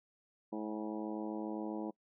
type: harmonic tone with a mistuned harmonic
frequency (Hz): 107.5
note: A2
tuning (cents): -40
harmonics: 2 / 3 / 4 / 5 / 6 / 7 / 8 / 9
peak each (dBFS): -42 / -40 / -47 / -47 / -51 / -51 / -51 / -52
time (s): 0.52-1.91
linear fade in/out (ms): 10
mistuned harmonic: 8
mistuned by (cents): -52
effects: noise-tail reverb RT60 0.1 s tail -24 dB re dry